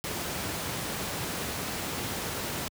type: noise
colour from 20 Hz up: pink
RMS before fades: -33 dBFS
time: 0.04-2.68 s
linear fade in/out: 0 ms
effects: high-pass 80 Hz 12 dB/octave